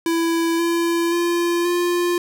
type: tone with pitch steps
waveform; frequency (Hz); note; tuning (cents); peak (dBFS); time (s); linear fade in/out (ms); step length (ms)
square; 332.5 / 338.3 / 344.2 / 350.2; E4 / E4 / F4 / F4; +15 / +45 / -25 / +5; -18; 0.06-2.18; 2; 530
effects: none